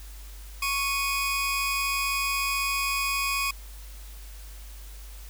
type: tone pair together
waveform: sawtooth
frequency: 1108.7 / 2489 Hz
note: C#6 / D#7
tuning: 0 / 0 cents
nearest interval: octave + major second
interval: 1400 cents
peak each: -25 / -24 dBFS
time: 0.62-3.51 s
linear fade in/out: 5 ms
effects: added 50 Hz sine -40 dBFS peak until 5.29 s + white hiss -50 dBFS RMS until 5.29 s